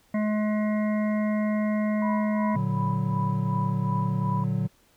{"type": "harmonic tone", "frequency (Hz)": 212.2, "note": "G#3", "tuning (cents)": 38, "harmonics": [1, 3, 5, 7, 9, 10], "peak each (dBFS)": [-23, -31, -38, -47, -40, -43], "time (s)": [0.14, 2.56], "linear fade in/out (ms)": 5}
{"type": "tone with tremolo", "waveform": "sine", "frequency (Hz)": 987.8, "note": "B5", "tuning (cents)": 0, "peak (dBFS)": -28, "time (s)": [2.02, 4.44], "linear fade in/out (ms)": 2, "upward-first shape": "sine", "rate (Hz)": 2.7, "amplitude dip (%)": 75}
{"type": "chord", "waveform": "triangle", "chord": "Bb augmented", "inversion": "none", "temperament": "equal", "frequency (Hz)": [116.54, 146.83, 185], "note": ["Bb2", "D3", "F#3"], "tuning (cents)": [0, 0, 0], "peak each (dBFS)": -26, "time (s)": [2.54, 4.68], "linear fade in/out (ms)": 20}
{"effects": ["pink hiss -62 dBFS RMS until 4.96 s"]}